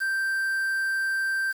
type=tone with quantisation; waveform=triangle; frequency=1568 Hz; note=G6; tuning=in tune; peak=-22 dBFS; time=0-1.53 s; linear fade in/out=20 ms; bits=7; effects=none